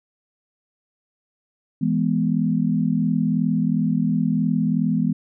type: chord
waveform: sine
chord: E major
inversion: none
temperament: equal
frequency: 164.81 / 207.7 / 246.9 Hz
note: E3 / G#3 / B3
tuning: 0 / 0 / 0 cents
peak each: -22 dBFS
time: 1.81-5.13 s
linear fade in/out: 10 ms
effects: none